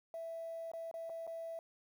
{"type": "tone with dropouts", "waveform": "sine", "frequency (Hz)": 660, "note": "E5", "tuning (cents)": 2, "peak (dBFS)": -40, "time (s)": [0.14, 1.59], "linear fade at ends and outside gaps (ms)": 1, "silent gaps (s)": [[0.716, 0.735], [0.913, 0.94], [1.095, 1.099], [1.268, 1.275]], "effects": ["tanh soft clip ceiling -37 dBFS", "11-bit"]}